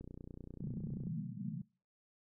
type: click train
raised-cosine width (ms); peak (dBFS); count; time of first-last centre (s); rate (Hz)
3; -35; 33; 0.01-1.07; 30.2
type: band-pass noise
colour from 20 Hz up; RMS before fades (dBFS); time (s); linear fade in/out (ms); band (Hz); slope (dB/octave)
pink; -42; 0.6-1.62; 5; 120 to 230; 96
effects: noise-tail reverb RT60 0.4 s tail -25 dB re dry